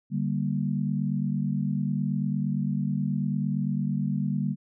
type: chord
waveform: sine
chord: G minor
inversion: second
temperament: just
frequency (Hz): 147 / 196 / 235.2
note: D3 / G3 / Bb3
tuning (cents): +2 / 0 / +16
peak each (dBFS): -28 / -28 / -31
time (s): 0.1-4.56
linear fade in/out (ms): 50
effects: none